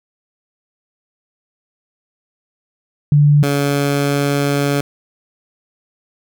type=tone pair in turn; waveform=sine / 15% pulse; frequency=146.4 / 142.07 Hz; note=D3 / C#3; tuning=-5 / +43 cents; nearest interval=minor second; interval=52 cents; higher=first; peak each=-7 / -8 dBFS; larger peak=first; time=3.12-3.43 / 3.43-4.81 s; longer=second; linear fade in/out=2 ms; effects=none